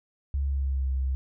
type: tone with pitch glide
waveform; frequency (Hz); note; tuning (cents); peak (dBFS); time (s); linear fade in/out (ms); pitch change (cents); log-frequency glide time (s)
sine; 69.3 to 65.98; C#2 to C2; 0 to +15; -24; 0.34-1.15; 0; -85; 0.45-0.9
effects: none